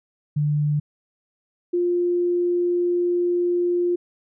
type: tone pair in turn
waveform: sine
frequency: 148.2 / 351.5 Hz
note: D3 / F4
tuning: +16 / +11 cents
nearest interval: octave + minor third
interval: 1495 cents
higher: second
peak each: -18 dBFS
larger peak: neither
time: 0.36-0.8 / 1.73-3.96 s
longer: second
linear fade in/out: 10 ms
effects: none